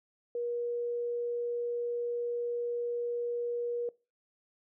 sine tone, 477.9 Hz, A#4, 43 cents sharp, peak -31 dBFS, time 0.35-3.89 s, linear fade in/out 2 ms, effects noise-tail reverb RT60 0.3 s tail -22 dB re dry

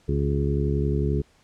harmonic tone with a mistuned harmonic, 71.3 Hz, C#2, 49 cents sharp, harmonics 1 / 2 / 3 / 4 / 5 / 6, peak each -25 / -25 / -31 / -33 / -31 / -30 dBFS, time 0.08-1.22 s, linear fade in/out 10 ms, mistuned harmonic 6, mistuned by -32 cents, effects pink hiss -60 dBFS RMS until 1.43 s + low-pass 8000 Hz 12 dB/octave

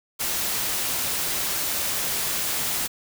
white noise, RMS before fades -26 dBFS, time 0.19-2.88 s, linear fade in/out 20 ms, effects none

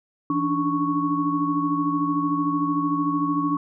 sine tone cluster, 168.2 / 288 / 301.3 / 1109 Hz, E3 / D4 / D4 / C#6, +35 / -34 / +44 / 0 cents, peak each -31 / -23 / -29 / -25 dBFS, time 0.3-3.57 s, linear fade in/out 2 ms, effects none

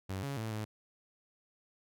sawtooth tone with pitch steps, 95.6 / 139.5 / 110.9 / 107.7 Hz, G2 / C#3 / A2 / A2, -43 / +11 / +14 / -37 cents, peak -32 dBFS, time 0.09-0.65 s, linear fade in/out 10 ms, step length 140 ms, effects none

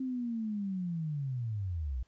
sine linear sweep, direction down, 264.7 to 57 Hz, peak -32 dBFS, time 0-2.03 s, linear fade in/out 5 ms, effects pink hiss -72 dBFS RMS until 2.07 s + resampled to 16000 Hz

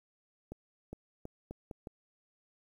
accelerating click train, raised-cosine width 2 ms, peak -29 dBFS, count 6, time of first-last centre 0.52-1.872 s, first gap 410 ms, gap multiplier 0.79, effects 10-bit

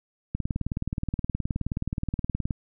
click train, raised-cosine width 5 ms, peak -15 dBFS, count 42, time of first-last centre 0.35-2.508 s, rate 19 Hz, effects none

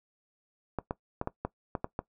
clicks, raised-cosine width 1 ms, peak -17 dBFS, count 8, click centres 0.787 / 0.909 / 1.214 / 1.274 / 1.45 / 1.752 / 1.844 / 1.991 s, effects noise-tail reverb RT60 0.1 s tail -19 dB re dry

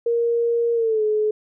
sine tone with pitch glide, 468.5 to 427.1 Hz, A#4 to G#4, +9 to +48 cents, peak -17 dBFS, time 0.06-1.31 s, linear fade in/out 5 ms, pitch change -161 cents, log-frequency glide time 0.74-1.03 s, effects none

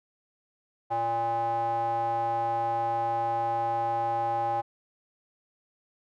square tone with band-pass filter, 115.8 Hz, A#2, 11 cents flat, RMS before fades -28 dBFS, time 0.9-4.62 s, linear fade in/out 20 ms, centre 780 Hz, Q 7.6, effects none

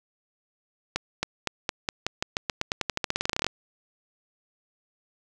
accelerating click train, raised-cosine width 0.2 ms, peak -8 dBFS, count 26, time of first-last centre 0.96-3.466 s, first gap 270 ms, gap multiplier 0.9, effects none

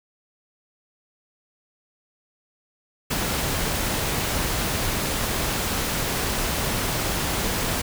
pink noise, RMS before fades -25 dBFS, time 3.1-7.82 s, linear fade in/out 10 ms, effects none

